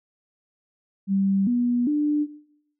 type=tone with pitch steps; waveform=sine; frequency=195.2 / 242.7 / 296.8 Hz; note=G3 / B3 / D4; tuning=-7 / -30 / +18 cents; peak=-19 dBFS; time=1.07-2.27 s; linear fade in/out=50 ms; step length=400 ms; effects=noise-tail reverb RT60 0.8 s tail -20 dB re dry